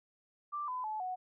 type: tone with pitch steps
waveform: sine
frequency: 1178 / 1007.9 / 862.3 / 737.8 Hz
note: D6 / B5 / A5 / F#5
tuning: +5 / +35 / -35 / -5 cents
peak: -35 dBFS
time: 0.52-1.16 s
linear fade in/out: 20 ms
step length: 160 ms
effects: none